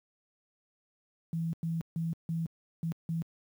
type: tone bursts at uneven times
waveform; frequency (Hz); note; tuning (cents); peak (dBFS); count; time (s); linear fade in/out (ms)
sine; 164.81; E3; 0; -29; 6; 1.33-1.53 / 1.63-1.81 / 1.96-2.13 / 2.29-2.46 / 2.83-2.92 / 3.09-3.22; 0
effects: high-pass 100 Hz 12 dB/octave + 10-bit